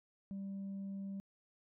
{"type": "tone", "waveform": "sine", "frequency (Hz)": 196, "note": "G3", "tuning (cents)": 0, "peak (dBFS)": -38, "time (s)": [0.31, 1.2], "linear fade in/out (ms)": 0, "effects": ["tanh soft clip ceiling -39 dBFS"]}